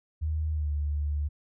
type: tone with pitch glide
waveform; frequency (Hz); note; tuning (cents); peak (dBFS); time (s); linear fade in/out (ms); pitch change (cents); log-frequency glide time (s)
sine; 77.78 to 73.5; D#2 to D2; 0 to +2; -26; 0.21-1.29; 20; -98; 0.52-0.7
effects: none